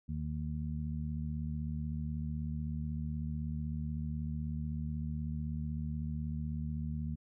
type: harmonic tone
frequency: 76.1 Hz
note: D#2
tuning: 38 cents flat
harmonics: 1 / 2 / 3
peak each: -38 / -38 / -41 dBFS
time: 0.08-7.16 s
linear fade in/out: 20 ms
effects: none